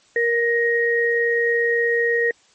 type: tone pair together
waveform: sine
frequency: 468.8 / 1875 Hz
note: A#4 / A#6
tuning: +10 / +10 cents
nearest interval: 2 octaves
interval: 2400 cents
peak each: -19 dBFS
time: 0.16-2.31 s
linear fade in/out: 2 ms
effects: white hiss -56 dBFS RMS until 2.54 s + MP3 32 kbps